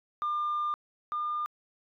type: tone pair in turn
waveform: sine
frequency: 1200 / 1206.6 Hz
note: D6 / D6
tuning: +37 / +46 cents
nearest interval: unison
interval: 9 cents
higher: second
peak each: -26 / -28 dBFS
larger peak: first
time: 0.22-0.74 / 1.12-1.46 s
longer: first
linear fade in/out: 0 ms
effects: tanh soft clip ceiling -25 dBFS